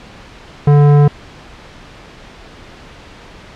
sine tone with tanh clipping, 145.5 Hz, D3, 16 cents flat, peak -7 dBFS, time 0.67-1.08 s, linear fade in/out 5 ms, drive 15 dB, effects pink hiss -37 dBFS RMS until 3.55 s + low-pass 4000 Hz 12 dB/octave

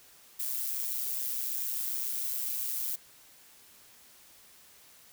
violet noise with amplitude modulation, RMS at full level -31 dBFS, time 0.39-2.96 s, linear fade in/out 10 ms, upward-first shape sine, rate 127 Hz, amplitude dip 55%, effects white hiss -57 dBFS RMS until 5.12 s

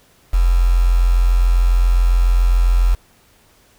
sine tone with quantisation, 43.65 Hz, F1, in tune, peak -10 dBFS, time 0.33-2.95 s, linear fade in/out 10 ms, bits 5, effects pink hiss -53 dBFS RMS until 3.78 s

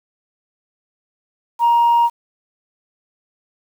sine tone, 941 Hz, A#5, 16 cents sharp, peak -9 dBFS, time 1.59-2.1 s, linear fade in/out 50 ms, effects tanh soft clip ceiling -8 dBFS + 7-bit

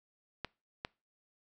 clicks, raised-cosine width 0.3 ms, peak -20 dBFS, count 2, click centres 0.447 / 0.849 s, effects noise-tail reverb RT60 0.3 s tail -25 dB re dry

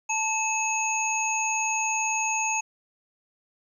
sine tone cluster, 881 / 2589 / 6640 Hz, A5 / E7 / G#8, +2 / -32 / -1 cents, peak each -28 dBFS, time 0.09-2.61 s, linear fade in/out 10 ms, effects 10-bit

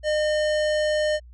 sine tone with hard clipping, 608 Hz, D#5, 40 cents flat, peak -22 dBFS, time 0.03-1.2 s, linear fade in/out 50 ms, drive 17 dB, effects added 60 Hz sine -43 dBFS peak until 1.33 s + resampled to 24000 Hz

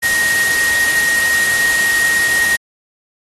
sine tone in noise, 1872 Hz, A#6, 7 cents sharp, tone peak -13 dBFS, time 0.02-2.57 s, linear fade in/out 20 ms, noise white, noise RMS -20 dBFS, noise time 0.02-2.57 s, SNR +4 dB, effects AAC 32 kbps

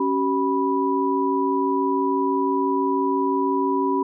sine tone cluster, 275.8 / 381.8 / 983 Hz, C#4 / G4 / B5, -9 / -46 / -8 cents, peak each -23 dBFS, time 0-4.03 s, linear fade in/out 5 ms, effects none

